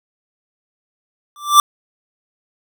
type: tone with exponential growth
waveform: square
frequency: 1174.7 Hz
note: D6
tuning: in tune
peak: -3 dBFS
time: 1.36-1.6 s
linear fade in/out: 1 ms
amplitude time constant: 52 ms
effects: none